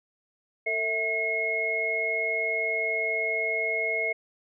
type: tone cluster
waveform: sine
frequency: 449.9 / 654 / 2165 Hz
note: A4 / E5 / C#7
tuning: +39 / -14 / -41 cents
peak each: -33 / -32 / -26 dBFS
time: 0.66-4.13 s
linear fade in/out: 10 ms
effects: none